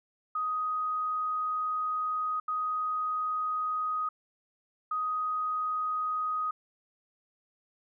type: tone bursts at uneven times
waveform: sine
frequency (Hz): 1251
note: D#6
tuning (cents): +9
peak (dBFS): -28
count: 3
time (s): 0.35-2.4 / 2.48-4.09 / 4.91-6.51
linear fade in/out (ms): 5
effects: none